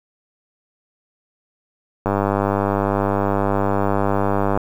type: click train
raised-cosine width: 1 ms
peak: -5 dBFS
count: 252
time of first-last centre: 2.06-4.575 s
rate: 99.8 Hz
effects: 7-bit